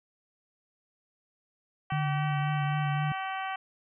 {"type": "harmonic tone", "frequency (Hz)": 382.9, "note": "G4", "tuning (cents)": -41, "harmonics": [2, 3, 4, 5, 6, 7, 8], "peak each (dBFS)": [-34, -38, -40, -42, -44, -45, -46], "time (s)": [1.9, 3.56], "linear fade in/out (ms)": 5}
{"type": "tone with vibrato", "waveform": "sine", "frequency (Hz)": 146.83, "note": "D3", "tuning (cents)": 0, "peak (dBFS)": -27, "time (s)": [1.92, 3.12], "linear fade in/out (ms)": 2, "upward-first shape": "triangle", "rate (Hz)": 3.8, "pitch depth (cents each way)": 44}
{"effects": []}